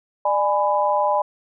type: chord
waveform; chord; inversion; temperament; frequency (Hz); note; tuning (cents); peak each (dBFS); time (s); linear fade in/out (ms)
sine; G# diminished; second; just; 598 / 830.6 / 996.7; D5 / G#5 / B5; +31 / 0 / +16; -21; 0.25-1.22; 5
effects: none